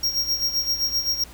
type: tone with tremolo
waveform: square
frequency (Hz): 5588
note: F8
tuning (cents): 0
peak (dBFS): -19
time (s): 0.03-1.24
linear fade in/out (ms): 5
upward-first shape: sine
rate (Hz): 7.7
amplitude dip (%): 70
effects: added 60 Hz sine -44 dBFS peak until 1.33 s + pink hiss -46 dBFS RMS until 1.33 s